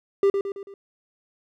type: tone with echo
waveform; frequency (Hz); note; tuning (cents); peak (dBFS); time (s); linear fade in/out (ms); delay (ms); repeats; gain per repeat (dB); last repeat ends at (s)
triangle; 396; G4; +18; -13; 0.23-0.3; 2; 110; 4; -6; 0.74
effects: none